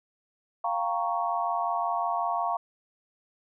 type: chord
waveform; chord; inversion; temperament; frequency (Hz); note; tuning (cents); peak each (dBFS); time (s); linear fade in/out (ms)
sine; G half-diminished seventh; third; equal; 698.5 / 784 / 932.3 / 1108.7; F5 / G5 / Bb5 / Db6; 0 / 0 / 0 / 0; -29 / -35 / -31 / -31; 0.64-2.57; 5
effects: none